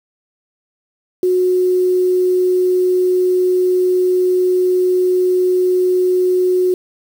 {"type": "tone with quantisation", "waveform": "sine", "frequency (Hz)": 365.5, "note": "F#4", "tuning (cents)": -21, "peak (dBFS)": -11, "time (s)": [1.23, 6.74], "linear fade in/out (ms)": 2, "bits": 6, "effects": []}